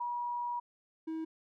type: tone pair in turn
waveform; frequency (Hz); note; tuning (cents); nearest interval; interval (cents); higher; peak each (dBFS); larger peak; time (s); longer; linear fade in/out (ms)
sine / triangle; 963 / 320.8; B5 / E4; -44 / -47; octave + perfect fifth; 1903; first; -33 / -33; neither; 0-0.6 / 1.07-1.25; first; 10
effects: none